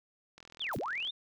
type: click train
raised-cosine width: 0.2 ms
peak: -34 dBFS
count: 30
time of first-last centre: 0.38-1.074 s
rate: 41.8 Hz
type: linear two-way sweep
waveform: sine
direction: down then up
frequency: 3729 to 73.42 to 3729 Hz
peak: -33 dBFS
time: 0.6-1.11 s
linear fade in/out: 10 ms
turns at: 0.77 s
type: noise with exponential decay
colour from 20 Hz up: blue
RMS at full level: -42 dBFS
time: 0.73-0.82 s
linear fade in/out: 1 ms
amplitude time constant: 19 ms
effects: none